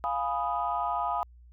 sine chord, F half-diminished seventh, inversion none, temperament equal, 698.5 / 830.6 / 987.8 / 1244.5 Hz, F5 / Ab5 / Cb6 / Eb6, 0 / 0 / 0 / 0 cents, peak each -32 dBFS, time 0.04-1.23 s, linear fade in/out 0 ms, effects tanh soft clip ceiling -17 dBFS + added 60 Hz sine -50 dBFS peak until 1.52 s

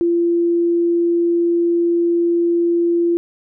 sine tone, 342.2 Hz, F4, 35 cents flat, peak -13 dBFS, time 0.01-3.17 s, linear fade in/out 0 ms, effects none

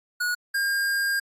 square tone pair in turn, 1457 / 1610.5 Hz, F#6 / G6, -27 / +46 cents, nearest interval major second, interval 173 cents, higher second, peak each -24 / -23 dBFS, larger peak second, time 0.2-0.35 / 0.54-1.2 s, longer second, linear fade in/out 10 ms, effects AAC 64 kbps

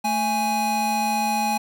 square tone pair together, 221.3 / 830.6 Hz, A3 / G#5, +10 / 0 cents, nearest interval octave + major seventh, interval 2290 cents, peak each -28 / -22 dBFS, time 0.04-1.58 s, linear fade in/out 10 ms, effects 9-bit

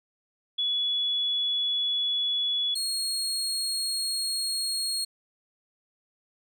sine / 30% pulse tone pair in turn, 3400 / 4284 Hz, G#7 / C8, +40 / +40 cents, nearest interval major third, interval 400 cents, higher second, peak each -24 dBFS, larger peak neither, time 0.58-2.75 / 2.75-5.05 s, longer second, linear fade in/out 10 ms, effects none

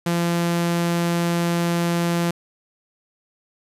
sawtooth tone, 171.2 Hz, F3, 34 cents flat, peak -15 dBFS, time 0.06-2.31 s, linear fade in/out 5 ms, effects resampled to 32000 Hz + 8-bit

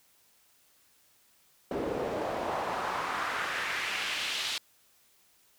pink noise with band-pass filter sweep, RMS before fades -33 dBFS, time 1.71-4.58 s, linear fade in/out 2 ms, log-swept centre 390 to 3800 Hz, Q 1.7, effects white hiss -65 dBFS RMS until 5.58 s

